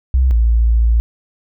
sine tone pair in turn, 64.4 / 57.08 Hz, C2 / A#1, -27 / -36 cents, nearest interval major second, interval 209 cents, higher first, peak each -9 dBFS, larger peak neither, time 0.14-0.31 / 0.31-1 s, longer second, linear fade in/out 0 ms, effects none

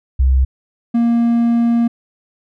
sine / triangle tone pair in turn, 65.41 / 234.3 Hz, C2 / A#3, 0 / +9 cents, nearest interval octave + minor seventh, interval 2209 cents, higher second, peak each -9 dBFS, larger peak neither, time 0.19-0.45 / 0.94-1.88 s, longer second, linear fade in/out 10 ms, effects none

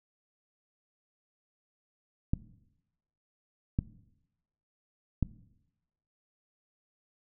clicks, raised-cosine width 5 ms, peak -14 dBFS, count 3, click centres 2.335 / 3.789 / 5.227 s, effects noise-tail reverb RT60 0.9 s tail -18 dB re dry

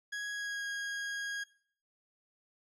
40% pulse tone with pitch glide, 1661.2 to 1638.3 Hz, G#6 to G#6, 0 to -24 cents, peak -35 dBFS, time 0.12-1.44 s, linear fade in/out 10 ms, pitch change -24 cents, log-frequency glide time 0.32-0.66 s, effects noise-tail reverb RT60 0.5 s tail -18 dB re dry + low-pass 8000 Hz 12 dB/octave

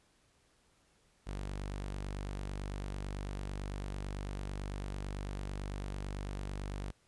sawtooth tone, 49 Hz, G1, in tune, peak -34 dBFS, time 1.26-6.92 s, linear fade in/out 20 ms, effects pink hiss -70 dBFS RMS until 7.07 s + resampled to 24000 Hz

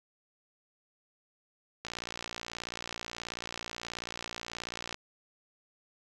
click train, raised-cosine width 0.2 ms, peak -20 dBFS, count 182, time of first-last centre 1.85-4.944 s, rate 58.5 Hz, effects none

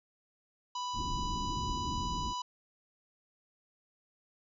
harmonic tone, 990 Hz, B5, 4 cents sharp, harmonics 1 / 3 / 4 / 5 / 6 / 7, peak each -35 / -45 / -47 / -49 / -51 / -52 dBFS, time 0.75-2.42 s, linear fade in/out 5 ms
pink low-pass noise, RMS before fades -38 dBFS, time 0.93-2.34 s, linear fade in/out 50 ms, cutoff 350 Hz, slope 48 dB/octave
effects none

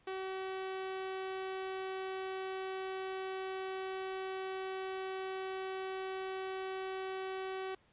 sawtooth tone, 379.9 Hz, F#4, 46 cents sharp, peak -34 dBFS, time 0.07-7.75 s, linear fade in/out 5 ms, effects pink hiss -69 dBFS RMS until 7.92 s + resampled to 8000 Hz

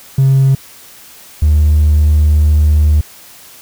triangle tone pair in turn, 134.8 / 75.65 Hz, C#3 / D#2, -48 / -48 cents, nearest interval minor seventh, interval 1000 cents, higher first, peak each -3 dBFS, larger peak neither, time 0.18-0.55 / 1.42-3.01 s, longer second, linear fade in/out 5 ms, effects tanh soft clip ceiling -2 dBFS + white hiss -38 dBFS RMS until 3.61 s

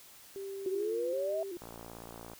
sine tone with vibrato, 370 Hz, F#4, in tune, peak -38 dBFS, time 0.36-1.57 s, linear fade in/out 0 ms, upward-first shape square, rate 1.3 Hz, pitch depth 100 cents each way
sine exponential sweep, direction up, 364.6 to 659.3 Hz, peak -31 dBFS, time 0.66-1.43 s, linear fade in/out 2 ms
click train, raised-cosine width 1 ms, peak -32 dBFS, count 42, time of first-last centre 1.62-2.334 s, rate 57.4 Hz
effects white hiss -55 dBFS RMS until 2.39 s

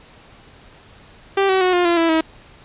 sawtooth tone with pitch steps, 392 / 379.1 / 366.6 / 354.5 / 342.8 / 331.5 / 320.6 Hz, G4 / F#4 / F#4 / F4 / F4 / E4 / E4, 0 / +42 / -16 / +26 / -32 / +10 / -48 cents, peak -10 dBFS, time 1.37-2.21 s, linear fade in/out 5 ms, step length 120 ms, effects pink hiss -46 dBFS RMS until 2.64 s + resampled to 8000 Hz

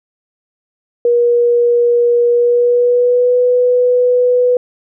sine tone with pitch glide, 478.1 to 494.7 Hz, A#4 to B4, +44 to +3 cents, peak -8 dBFS, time 1.05-4.57 s, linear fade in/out 2 ms, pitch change +59 cents, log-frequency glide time 2.29-3.36 s, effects none

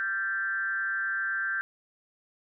sine tone with frequency modulation, 1568 Hz, G6, in tune, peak -27 dBFS, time 0-1.61 s, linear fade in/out 0 ms, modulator 193 Hz, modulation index 0.71, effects none

